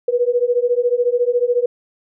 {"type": "beating tone pair", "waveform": "sine", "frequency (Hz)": [479.5, 493.5], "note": ["A#4", "B4"], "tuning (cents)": [49, -1], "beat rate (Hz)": 14, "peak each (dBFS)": -17, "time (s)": [0.08, 1.66], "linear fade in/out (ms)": 5, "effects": []}